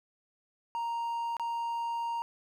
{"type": "tone with dropouts", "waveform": "triangle", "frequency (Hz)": 932.3, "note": "A#5", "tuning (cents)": 0, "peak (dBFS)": -29, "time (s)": [0.75, 2.22], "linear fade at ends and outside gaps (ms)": 0, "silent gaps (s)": [1.368, 1.397], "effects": []}